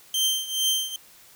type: tone with tremolo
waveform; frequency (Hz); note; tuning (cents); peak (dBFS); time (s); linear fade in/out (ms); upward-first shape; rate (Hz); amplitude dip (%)
sawtooth; 3136; G7; 0; -16; 0.14-0.96; 2; triangle; 2.3; 85
effects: white hiss -52 dBFS RMS until 1.35 s